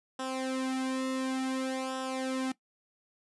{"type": "tone with flanger", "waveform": "sawtooth", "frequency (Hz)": 261.6, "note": "C4", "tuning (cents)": 0, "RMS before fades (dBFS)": -33, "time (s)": [0.19, 2.52], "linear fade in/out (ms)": 5, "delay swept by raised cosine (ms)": [0.45, 2.55], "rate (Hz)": 0.56, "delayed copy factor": -0.8, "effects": ["noise-tail reverb RT60 0.1 s tail -18 dB re dry", "resampled to 24000 Hz"]}